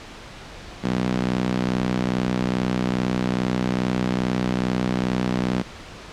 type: tone with high-pass filter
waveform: sawtooth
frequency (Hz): 62.4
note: B1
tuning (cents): +19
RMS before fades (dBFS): -23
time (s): 0.83-5.63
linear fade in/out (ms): 20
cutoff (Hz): 190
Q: 2.1
effects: pink hiss -39 dBFS RMS until 6.12 s + low-pass 5000 Hz 12 dB/octave